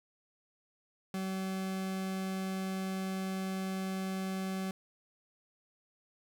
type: tone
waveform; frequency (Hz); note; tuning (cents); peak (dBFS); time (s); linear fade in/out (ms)
40% pulse; 190; F#3; +46; -33; 1.14-4.71; 2
effects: 11-bit